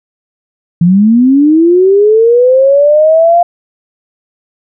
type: linear sweep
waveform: sine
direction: up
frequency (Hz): 164.81 to 701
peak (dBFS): -3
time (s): 0.81-3.43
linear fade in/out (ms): 5
effects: none